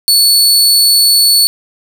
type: tone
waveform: sawtooth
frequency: 4435 Hz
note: C#8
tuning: in tune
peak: -3 dBFS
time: 0.08-1.47 s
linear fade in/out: 0 ms
effects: none